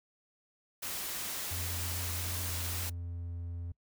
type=noise; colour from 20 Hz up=white; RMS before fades=-38 dBFS; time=0.82-2.9 s; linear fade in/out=10 ms
type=tone with pitch glide; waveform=triangle; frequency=86.8 to 85.85 Hz; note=F2 to F2; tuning=-10 to -29 cents; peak=-35 dBFS; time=1.51-3.72 s; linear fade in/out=5 ms; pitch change=-19 cents; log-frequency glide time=2.49-3.33 s
effects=noise-tail reverb RT60 0.1 s tail -23 dB re dry